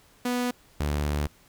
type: tone pair in turn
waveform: sawtooth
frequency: 246.2 / 73.6 Hz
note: B3 / D2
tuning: -5 / +4 cents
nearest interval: octave + major sixth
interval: 2091 cents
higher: first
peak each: -21 dBFS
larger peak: neither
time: 0.25-0.51 / 0.8-1.27 s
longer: second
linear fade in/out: 5 ms
effects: pink hiss -58 dBFS RMS until 1.48 s